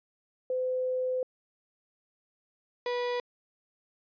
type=tone pair in turn; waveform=sine / 35% pulse; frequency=510 / 488.4 Hz; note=C5 / B4; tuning=-44 / -19 cents; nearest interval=minor second; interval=75 cents; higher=first; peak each=-27 dBFS; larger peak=neither; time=0.5-1.23 / 2.86-3.2 s; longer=first; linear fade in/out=2 ms; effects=resampled to 11025 Hz